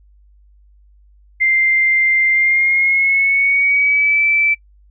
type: tone with pitch glide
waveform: sine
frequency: 2093 to 2322 Hz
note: C7 to D7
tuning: 0 to -20 cents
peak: -11 dBFS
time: 1.4-4.55 s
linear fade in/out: 20 ms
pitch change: +180 cents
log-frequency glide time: 2.32-4.25 s
effects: noise-tail reverb RT60 0.1 s tail -25 dB re dry + added 50 Hz sine -46 dBFS peak until 4.9 s